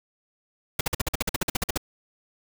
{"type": "noise bursts", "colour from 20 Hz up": "pink", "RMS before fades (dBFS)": -24, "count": 15, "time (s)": [0.79, 1.776], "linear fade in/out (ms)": 5, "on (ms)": 20, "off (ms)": 49, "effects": []}